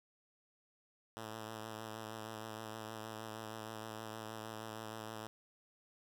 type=tone with vibrato; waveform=5% pulse; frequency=110.1 Hz; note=A2; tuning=2 cents sharp; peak=-33 dBFS; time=1.17-5.27 s; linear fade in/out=0 ms; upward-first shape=sine; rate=6.4 Hz; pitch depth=29 cents each way; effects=none